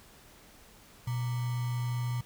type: tone with sample-and-hold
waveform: sine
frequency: 122 Hz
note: B2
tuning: 21 cents flat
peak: -29 dBFS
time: 1.07-2.21 s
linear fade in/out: 5 ms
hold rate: 1050 Hz
effects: pink hiss -56 dBFS RMS until 2.25 s